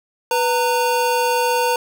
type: tone pair together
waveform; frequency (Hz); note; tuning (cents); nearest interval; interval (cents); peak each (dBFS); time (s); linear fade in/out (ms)
square; 493.9 / 919.5; B4 / A#5; 0 / -24; major seventh; 1076; -20 / -19; 0.31-1.76; 2
effects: none